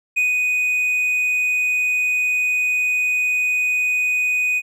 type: tone with ADSR envelope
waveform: triangle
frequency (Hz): 2489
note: D#7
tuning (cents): 0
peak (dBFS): -13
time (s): 0.16-4.62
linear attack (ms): 17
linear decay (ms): 150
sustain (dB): -2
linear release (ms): 45
effects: none